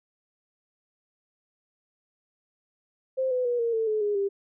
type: tone with pitch steps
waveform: sine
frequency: 523.3 / 503.1 / 483.8 / 465.1 / 447.2 / 430 / 413.4 / 397.5 Hz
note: C5 / B4 / B4 / A#4 / A4 / A4 / G#4 / G4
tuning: 0 / +32 / -36 / -4 / +28 / -40 / -8 / +24 cents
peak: -23 dBFS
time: 3.17-4.29 s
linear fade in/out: 20 ms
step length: 140 ms
effects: none